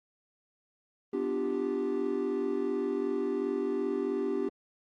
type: chord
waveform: triangle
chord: G dominant seventh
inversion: first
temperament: equal with one note detuned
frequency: 248.8 / 293.7 / 349.2 / 392 Hz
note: B3 / D4 / F4 / G4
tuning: +13 / 0 / 0 / 0 cents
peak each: -34 / -33 / -35 / -29 dBFS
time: 1.13-4.49 s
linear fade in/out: 5 ms
effects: Opus 24 kbps